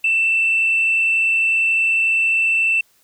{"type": "tone with frequency modulation", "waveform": "sine", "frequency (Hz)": 2669, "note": "E7", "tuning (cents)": 21, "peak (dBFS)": -13, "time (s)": [0.04, 2.81], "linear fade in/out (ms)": 5, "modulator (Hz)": 36.6, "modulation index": 0.79, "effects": ["tanh soft clip ceiling -10 dBFS", "white hiss -58 dBFS RMS until 3.03 s"]}